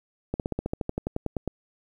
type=slowing click train; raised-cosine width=2 ms; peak=-14 dBFS; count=15; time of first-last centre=0.34-1.477 s; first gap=58 ms; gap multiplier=1.05; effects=9-bit